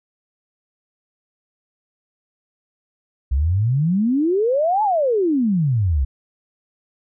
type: exponential two-way sweep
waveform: sine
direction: up then down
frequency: 62.3 to 880 to 62.3 Hz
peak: -15 dBFS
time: 3.31-6.05 s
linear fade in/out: 10 ms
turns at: 4.83 s
effects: none